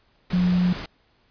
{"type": "tone in noise", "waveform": "sine", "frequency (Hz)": 179.7, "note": "F3", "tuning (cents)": 50, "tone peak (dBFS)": -17, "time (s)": [0.33, 0.73], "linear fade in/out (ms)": 5, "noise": "pink", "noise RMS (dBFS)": -34, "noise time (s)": [0.3, 0.86], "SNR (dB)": 14, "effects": ["pink hiss -63 dBFS RMS until 1.3 s", "resampled to 11025 Hz"]}